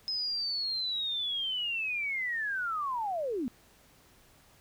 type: linear sweep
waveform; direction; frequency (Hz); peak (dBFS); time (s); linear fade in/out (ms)
sine; down; 5130 to 222.9; -30; 0.08-3.48; 0
effects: pink hiss -61 dBFS RMS until 4.6 s